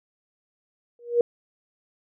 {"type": "tone with exponential growth", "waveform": "sine", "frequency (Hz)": 476.4, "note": "A#4", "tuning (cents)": 38, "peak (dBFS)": -12, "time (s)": [0.99, 1.21], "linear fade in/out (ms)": 2, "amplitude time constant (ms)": 47, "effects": []}